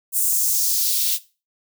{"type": "noise with high-pass filter sweep", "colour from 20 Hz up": "blue", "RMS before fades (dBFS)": -20, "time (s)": [0.12, 1.19], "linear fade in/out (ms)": 50, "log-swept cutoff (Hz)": [9000, 3200], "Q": 1.8, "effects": ["noise-tail reverb RT60 0.3 s tail -17 dB re dry"]}